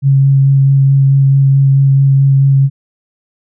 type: tone with vibrato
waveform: sine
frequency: 136.9 Hz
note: C#3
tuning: 21 cents flat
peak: -5 dBFS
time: 0.02-2.7 s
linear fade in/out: 50 ms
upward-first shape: sine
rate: 4.6 Hz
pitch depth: 11 cents each way
effects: none